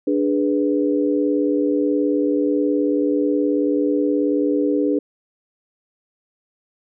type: chord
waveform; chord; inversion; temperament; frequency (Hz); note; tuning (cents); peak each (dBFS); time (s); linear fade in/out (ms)
sine; G# diminished; second; equal; 293.7 / 415.3 / 493.9; D4 / G#4 / B4; 0 / 0 / 0; -18 / -22 / -23; 0.07-4.99; 5
effects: none